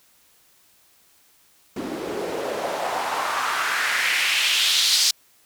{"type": "noise with band-pass filter sweep", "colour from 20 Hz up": "white", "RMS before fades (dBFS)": -23, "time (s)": [1.76, 5.11], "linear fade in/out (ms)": 5, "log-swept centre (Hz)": [270, 4900], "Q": 2.4, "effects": ["white hiss -58 dBFS RMS until 5.45 s"]}